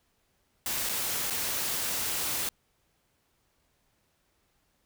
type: noise with dropouts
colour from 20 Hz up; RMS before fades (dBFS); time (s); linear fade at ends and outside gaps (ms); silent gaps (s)
white; -31; 0.66-2.49; 1; 0.89-0.894 / 1.3-1.306
effects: pink hiss -72 dBFS RMS until 4.85 s